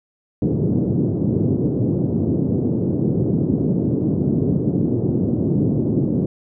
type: band-pass noise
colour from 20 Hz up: pink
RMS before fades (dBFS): -19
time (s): 0.42-6.26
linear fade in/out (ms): 2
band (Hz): 110 to 380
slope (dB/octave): 24
effects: none